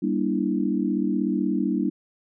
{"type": "chord", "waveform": "sine", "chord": "E half-diminished seventh", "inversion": "first", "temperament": "equal with one note detuned", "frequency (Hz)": [196, 236.9, 293.7, 329.6], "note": ["G3", "Bb3", "D4", "E4"], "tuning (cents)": [0, 28, 0, 0], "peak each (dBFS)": [-26, -27, -26, -28], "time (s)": [0.02, 1.9], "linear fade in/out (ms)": 10, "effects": []}